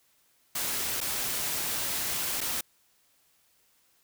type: noise with dropouts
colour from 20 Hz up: white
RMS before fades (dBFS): -31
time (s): 0.55-2.61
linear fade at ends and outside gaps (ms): 5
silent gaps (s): 1.005-1.012 / 2.407-2.412
effects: white hiss -67 dBFS RMS until 4.03 s